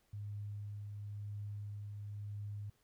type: tone with tremolo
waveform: sine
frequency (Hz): 103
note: G#2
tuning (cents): -14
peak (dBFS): -40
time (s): 0.13-2.7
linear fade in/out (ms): 5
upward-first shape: triangle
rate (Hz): 0.97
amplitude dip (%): 30
effects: pink hiss -75 dBFS RMS until 2.83 s